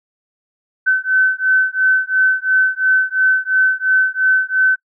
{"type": "beating tone pair", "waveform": "sine", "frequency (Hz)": [1523, 1525.9], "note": ["F#6", "G6"], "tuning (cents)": [50, -47], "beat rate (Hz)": 2.9, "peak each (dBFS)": -15, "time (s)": [0.86, 4.76], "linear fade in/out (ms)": 20, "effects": ["noise-tail reverb RT60 0.1 s tail -24 dB re dry"]}